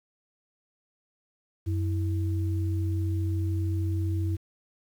sine tone pair together, 92.5 / 326.5 Hz, F#2 / E4, 0 / -17 cents, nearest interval octave + minor seventh, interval 2183 cents, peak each -25 / -35 dBFS, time 1.66-4.37 s, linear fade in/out 20 ms, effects 9-bit

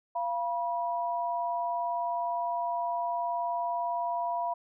sine tone pair together, 690 / 970.5 Hz, F5 / B5, -21 / -31 cents, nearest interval tritone, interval 590 cents, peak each -31 / -31 dBFS, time 0.15-4.54 s, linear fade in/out 10 ms, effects none

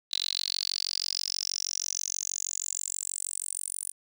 10% pulse tone with high-pass filter sweep, 46.25 Hz, F#1, in tune, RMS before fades -33 dBFS, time 0.11-3.92 s, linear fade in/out 20 ms, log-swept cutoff 3900 to 9500 Hz, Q 9.6, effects none

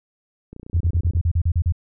click train, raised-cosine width 3 ms, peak -25 dBFS, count 20, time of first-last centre 0.53-1.17 s, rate 29.7 Hz
sine tone bursts, 84.7 Hz, E2, 48 cents sharp, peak -15 dBFS, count 10, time 0.74-1.723 s, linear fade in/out 5 ms, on 65 ms, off 37 ms
effects none

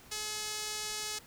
sawtooth tone with band-pass filter, 425.7 Hz, G#4, 43 cents sharp, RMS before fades -38 dBFS, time 0.11-1.19 s, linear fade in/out 10 ms, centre 6400 Hz, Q 1.2, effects pink hiss -56 dBFS RMS until 1.26 s

